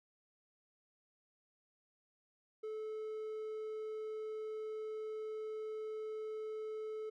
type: tone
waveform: triangle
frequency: 433.9 Hz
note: A4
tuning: 24 cents flat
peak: -38 dBFS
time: 2.63-7.1 s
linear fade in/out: 10 ms
effects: none